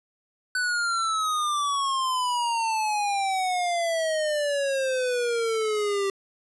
square exponential sweep, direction down, 1505 to 390 Hz, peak -24 dBFS, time 0.55-6.1 s, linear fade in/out 2 ms, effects resampled to 24000 Hz + 11-bit

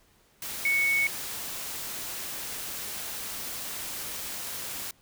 sine tone in noise, 2217 Hz, C#7, in tune, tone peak -22 dBFS, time 0.65-1.07 s, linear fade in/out 2 ms, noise white, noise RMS -36 dBFS, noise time 0.42-4.91 s, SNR +11 dB, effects pink hiss -63 dBFS RMS until 5.01 s

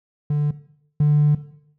triangle tone pair in turn, 147.5 / 148.23 Hz, D3 / D3, +8 / +16 cents, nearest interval unison, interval 8 cents, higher second, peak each -15 / -10 dBFS, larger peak second, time 0.3-0.51 / 1-1.35 s, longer second, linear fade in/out 5 ms, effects noise-tail reverb RT60 0.7 s tail -17 dB re dry + tanh soft clip ceiling -9 dBFS

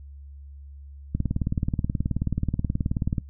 click train, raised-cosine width 5 ms, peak -12 dBFS, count 39, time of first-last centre 1.15-3.182 s, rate 18.7 Hz, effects noise-tail reverb RT60 0.1 s tail -19 dB re dry + added 70 Hz sine -40 dBFS peak until 3.29 s

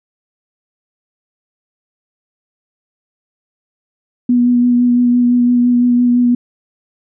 sine tone with vibrato, 243.8 Hz, B3, 22 cents flat, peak -8 dBFS, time 4.29-6.35 s, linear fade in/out 5 ms, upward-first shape sine, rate 5.9 Hz, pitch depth 15 cents each way, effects none

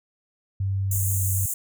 sine tone with pitch glide, 97.2 to 96.31 Hz, G2 to G2, -14 to -30 cents, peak -22 dBFS, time 0.6-1.46 s, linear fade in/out 5 ms, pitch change -16 cents, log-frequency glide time 1-1.11 s
pink high-pass noise, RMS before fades -28 dBFS, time 0.91-1.54 s, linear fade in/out 5 ms, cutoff 6600 Hz, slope 96 dB/octave
effects none

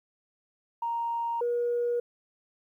sine tone pair in turn, 932.3 / 479.3 Hz, A#5 / A#4, 0 / +48 cents, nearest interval octave, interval 1152 cents, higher first, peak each -27 / -24 dBFS, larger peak second, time 0.82-1.41 / 1.41-2 s, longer neither, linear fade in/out 5 ms, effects tanh soft clip ceiling -21 dBFS + 11-bit

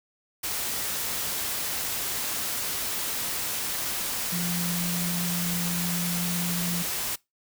sine tone in noise, 174.61 Hz, F3, in tune, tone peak -28 dBFS, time 4.32-6.83 s, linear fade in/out 10 ms, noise white, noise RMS -30 dBFS, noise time 0.43-7.16 s, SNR -1 dB, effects noise-tail reverb RT60 0.2 s tail -23 dB re dry

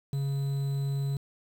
triangle tone with quantisation, 138.59 Hz, C#3, in tune, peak -25 dBFS, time 0.13-1.17 s, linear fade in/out 2 ms, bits 8, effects none

